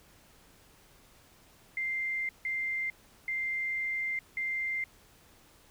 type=tone bursts at uneven times; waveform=sine; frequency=2093 Hz; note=C7; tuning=in tune; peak=-30 dBFS; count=4; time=1.77-2.29 / 2.45-2.9 / 3.28-4.19 / 4.37-4.84 s; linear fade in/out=2 ms; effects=pink hiss -60 dBFS RMS until 5.7 s